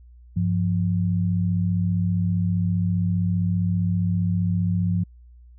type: tone pair together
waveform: sine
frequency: 99.46 / 174.61 Hz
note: G2 / F3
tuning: +26 / 0 cents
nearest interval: minor seventh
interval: 974 cents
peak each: -22 dBFS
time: 0.36-5.04 s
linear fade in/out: 10 ms
effects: added 60 Hz sine -45 dBFS peak until 5.58 s